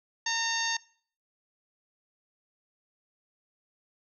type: harmonic tone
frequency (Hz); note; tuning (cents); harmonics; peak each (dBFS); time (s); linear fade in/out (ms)
914; A#5; -34; 1 / 2 / 3 / 4 / 5 / 6 / 7; -35 / -32 / -38 / -36 / -35 / -40 / -33; 0.26-0.77; 5
effects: noise-tail reverb RT60 0.5 s tail -22 dB re dry